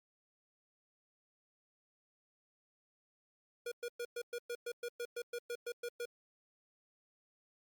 square tone bursts, 478.7 Hz, A#4, 46 cents sharp, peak -39 dBFS, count 15, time 3.66-6.055 s, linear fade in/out 5 ms, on 57 ms, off 110 ms, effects Opus 48 kbps

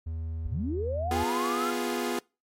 triangle tone, 80.9 Hz, E2, 32 cents flat, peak -29 dBFS, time 0.06-1.24 s, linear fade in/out 10 ms
sine linear sweep, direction up, 32.18 to 1389 Hz, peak -29 dBFS, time 0.45-1.71 s, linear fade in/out 10 ms
sawtooth chord, F diminished, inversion second, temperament equal, 246.9 / 349.2 / 415.3 Hz, Cb4 / F4 / Ab4, 0 / 0 / 0 cents, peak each -28 / -28 / -29 dBFS, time 1.11-2.19 s, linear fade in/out 2 ms
effects noise-tail reverb RT60 0.3 s tail -26 dB re dry + MP3 64 kbps

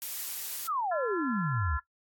blue noise, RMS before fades -36 dBFS, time 0.02-0.67 s, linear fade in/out 0 ms
sine exponential sweep, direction down, 1379 to 65.41 Hz, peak -28 dBFS, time 0.67-1.78 s, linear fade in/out 20 ms
harmonic tone, 342.1 Hz, F4, 36 cents flat, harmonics 3 / 4 / 5, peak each -39 / -34 / -36 dBFS, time 0.91-1.8 s, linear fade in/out 10 ms
effects noise-tail reverb RT60 0.1 s tail -17 dB re dry + AAC 64 kbps

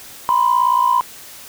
sine tone pair together, 973 / 1030.9 Hz, B5 / C6, -26 / -26 cents, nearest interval minor second, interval 100 cents, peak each -14 dBFS, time 0.29-1.01 s, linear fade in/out 0 ms, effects tanh soft clip ceiling -6 dBFS + white hiss -38 dBFS RMS until 1.48 s

